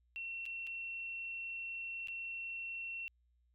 sine tone with dropouts, 2716 Hz, F7, 49 cents flat, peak -40 dBFS, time 0.16-3.08 s, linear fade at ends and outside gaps 0 ms, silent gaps 0.455-0.462 / 0.668-0.672 / 2.073-2.084 s, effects added 60 Hz sine -70 dBFS peak until 3.54 s

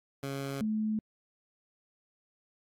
15% pulse / sine tone pair in turn, 137.9 / 216.1 Hz, C#3 / A3, -9 / -31 cents, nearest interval minor sixth, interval 778 cents, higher second, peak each -28 dBFS, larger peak neither, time 0.23-0.61 / 0.61-0.99 s, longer neither, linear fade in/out 2 ms, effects AAC 48 kbps

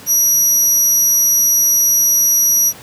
30% pulse tone with amplitude modulation, 5800 Hz, F#8, 35 cents flat, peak -5 dBFS, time 0.06-2.73 s, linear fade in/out 50 ms, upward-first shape sine, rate 265 Hz, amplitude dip 30%, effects pink hiss -37 dBFS RMS until 2.82 s + high-pass 100 Hz 12 dB/octave

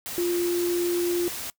sine tone in noise, 349.2 Hz, F4, in tune, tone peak -22 dBFS, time 0.18-1.28 s, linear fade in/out 0 ms, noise white, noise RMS -34 dBFS, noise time 0.06-1.5 s, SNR +9 dB, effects noise-tail reverb RT60 0.1 s tail -21 dB re dry

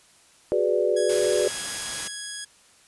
sine chord, G# half-diminished seventh, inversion third, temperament equal, 370 / 415.3 / 493.9 / 587.3 Hz, F#4 / G#4 / B4 / D5, 0 / 0 / 0 / 0 cents, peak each -25 dBFS, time 0.52-1.48 s, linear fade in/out 0 ms
5% pulse tone, 1664 Hz, G#6, 3 cents sharp, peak -20 dBFS, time 0.96-2.45 s, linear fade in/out 10 ms
white noise, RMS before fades -32 dBFS, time 1.09-2.08 s, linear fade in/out 5 ms
effects white hiss -56 dBFS RMS until 2.87 s + resampled to 24000 Hz

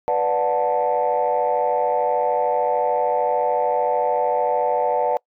sine chord, B minor seventh, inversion none, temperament equal with one note detuned, 493.9 / 587.3 / 729 / 880 Hz, B4 / D5 / F#5 / A5, 0 / 0 / -26 / 0 cents, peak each -22 dBFS, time 0.08-5.17 s, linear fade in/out 0 ms, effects noise-tail reverb RT60 0.1 s tail -25 dB re dry + tanh soft clip ceiling -10 dBFS

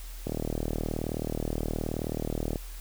click train, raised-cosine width 2 ms, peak -17 dBFS, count 90, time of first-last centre 0.27-2.558 s, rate 38.9 Hz, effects added 40 Hz sine -38 dBFS peak until 2.8 s + white hiss -49 dBFS RMS until 2.8 s

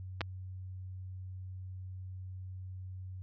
clicks, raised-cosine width 0.3 ms, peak -18 dBFS, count 2, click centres 0.208 / 0.214 s, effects added 93 Hz sine -41 dBFS peak until 3.22 s + resampled to 16000 Hz

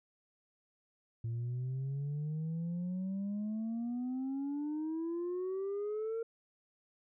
sine exponential sweep, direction up, 113.7 to 461 Hz, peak -32 dBFS, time 1.24-6.23 s, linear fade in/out 5 ms, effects tanh soft clip ceiling -33 dBFS

